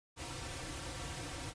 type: noise with comb filter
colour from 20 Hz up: pink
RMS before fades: -43 dBFS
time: 0.16-1.54 s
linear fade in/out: 50 ms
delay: 4.8 ms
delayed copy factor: -0.95
effects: resampled to 22050 Hz